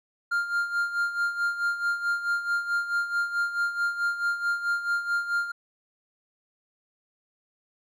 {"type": "tone with tremolo", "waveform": "triangle", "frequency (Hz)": 1400, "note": "F6", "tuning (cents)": 4, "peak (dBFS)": -20, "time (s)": [0.31, 5.52], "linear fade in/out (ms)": 10, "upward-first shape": "sine", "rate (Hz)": 4.6, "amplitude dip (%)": 70, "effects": []}